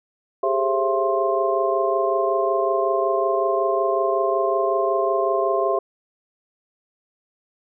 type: tone cluster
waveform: sine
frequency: 397.2 / 422.6 / 535 / 672 / 1056 Hz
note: G4 / G#4 / C5 / E5 / C6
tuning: +23 / +30 / +38 / +33 / +16 cents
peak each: -23 / -29 / -26 / -22 / -25 dBFS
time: 0.43-5.79 s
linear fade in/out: 5 ms
effects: none